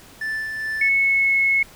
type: tone with tremolo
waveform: triangle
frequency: 1760 Hz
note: A6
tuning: in tune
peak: -21 dBFS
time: 0.21-0.89 s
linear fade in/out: 5 ms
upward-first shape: sine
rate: 2.4 Hz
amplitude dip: 35%
type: tone with pitch glide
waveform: sine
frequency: 2200 to 2185 Hz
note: C#7 to C#7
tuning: -14 to -26 cents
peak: -15 dBFS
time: 0.81-1.63 s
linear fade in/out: 5 ms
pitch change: -12 cents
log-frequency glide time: 0.97-1.39 s
effects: pink hiss -46 dBFS RMS until 1.75 s